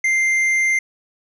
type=tone with tanh clipping; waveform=sine; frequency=2093 Hz; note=C7; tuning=in tune; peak=-16 dBFS; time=0.04-0.79 s; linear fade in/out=5 ms; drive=7 dB; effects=none